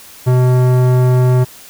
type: tone with tanh clipping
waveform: sine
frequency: 126.1 Hz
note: B2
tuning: 36 cents sharp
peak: -10 dBFS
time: 0.26-1.45 s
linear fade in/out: 20 ms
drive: 17 dB
effects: white hiss -38 dBFS RMS until 1.69 s